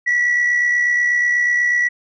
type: tone with amplitude modulation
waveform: sine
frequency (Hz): 1944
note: B6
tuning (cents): -28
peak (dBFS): -10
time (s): 0.06-1.89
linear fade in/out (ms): 20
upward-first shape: sine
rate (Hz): 68.2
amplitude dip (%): 45
effects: tanh soft clip ceiling -11 dBFS